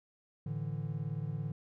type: chord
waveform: triangle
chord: A suspended fourth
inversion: none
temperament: equal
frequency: 110 / 146.83 / 164.81 Hz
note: A2 / D3 / E3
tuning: 0 / 0 / 0 cents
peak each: -38 / -35 / -39 dBFS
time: 0.46-1.52 s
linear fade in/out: 5 ms
effects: none